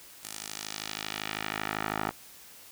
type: tone with band-pass filter sweep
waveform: 10% pulse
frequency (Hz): 52.7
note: G#1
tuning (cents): +26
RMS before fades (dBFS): -36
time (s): 0.23-2.11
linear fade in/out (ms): 5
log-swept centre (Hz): 9500 to 1100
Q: 1
effects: white hiss -51 dBFS RMS until 2.71 s